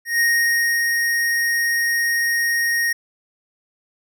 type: tone with ADSR envelope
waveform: square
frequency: 1864.7 Hz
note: A#6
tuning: in tune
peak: -15 dBFS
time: 0.05-2.93 s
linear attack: 150 ms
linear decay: 620 ms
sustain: -3 dB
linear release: 8 ms
effects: none